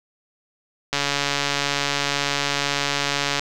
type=click train; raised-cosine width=0.2 ms; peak=-4 dBFS; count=351; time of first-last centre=0.93-3.395 s; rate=142 Hz; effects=none